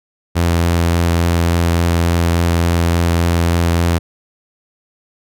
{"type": "tone with vibrato", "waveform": "sawtooth", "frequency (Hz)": 85, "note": "F2", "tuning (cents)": -46, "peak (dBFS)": -8, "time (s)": [0.35, 3.99], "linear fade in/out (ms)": 20, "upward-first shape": "sine", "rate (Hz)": 3.5, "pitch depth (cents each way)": 9, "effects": []}